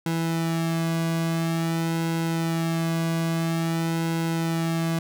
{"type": "tone with flanger", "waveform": "sawtooth", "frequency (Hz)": 164.81, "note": "E3", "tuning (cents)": 0, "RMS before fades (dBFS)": -25, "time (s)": [0.06, 4.99], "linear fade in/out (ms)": 2, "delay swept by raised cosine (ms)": [1.7, 2.23], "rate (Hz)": 0.49, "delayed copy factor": -0.8, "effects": []}